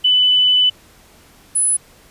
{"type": "tone pair in turn", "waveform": "sine", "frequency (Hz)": [2996, 10077], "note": ["F#7", "D#9"], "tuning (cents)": [21, 21], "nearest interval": "octave + major sixth", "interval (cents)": 2100, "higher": "second", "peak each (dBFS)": [-10, -13], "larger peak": "first", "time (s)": [[0.04, 0.7], [1.55, 1.77]], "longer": "first", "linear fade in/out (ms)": 10, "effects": ["pink hiss -48 dBFS RMS until 2.1 s", "resampled to 32000 Hz"]}